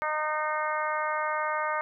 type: harmonic tone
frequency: 306.5 Hz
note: D#4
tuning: 26 cents flat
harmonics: 2 / 3 / 4 / 5 / 6 / 7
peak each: -33 / -32 / -31 / -35 / -38 / -38 dBFS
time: 0.02-1.81 s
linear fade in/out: 0 ms
effects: none